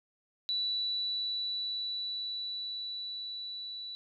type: tone with level ramp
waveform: sine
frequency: 3951 Hz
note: B7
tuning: in tune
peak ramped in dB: -29 to -39 dBFS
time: 0.49-3.95 s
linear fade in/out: 0 ms
effects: none